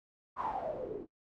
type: noise with low-pass filter sweep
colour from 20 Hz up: white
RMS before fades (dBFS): -38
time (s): 0.36-1.07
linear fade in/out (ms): 50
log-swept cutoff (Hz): 1100 to 330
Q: 9.8
effects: noise-tail reverb RT60 0.1 s tail -23 dB re dry